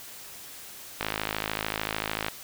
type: click train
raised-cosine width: 0.3 ms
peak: -11 dBFS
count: 69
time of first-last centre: 1.01-2.283 s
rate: 53.4 Hz
effects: white hiss -44 dBFS RMS until 2.43 s